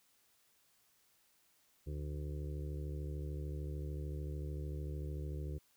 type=harmonic tone; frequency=73.42 Hz; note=D2; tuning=in tune; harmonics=1 / 2 / 4 / 5 / 6 / 7; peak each=-40 / -44 / -53 / -51 / -55 / -57 dBFS; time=1.86-5.59 s; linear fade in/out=20 ms; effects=white hiss -72 dBFS RMS until 5.76 s